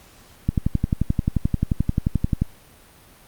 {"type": "click train", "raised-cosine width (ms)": 5, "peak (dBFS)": -6, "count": 23, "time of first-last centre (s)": [0.49, 2.42], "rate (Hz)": 11.4, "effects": ["pink hiss -50 dBFS RMS until 3.27 s", "Opus 48 kbps"]}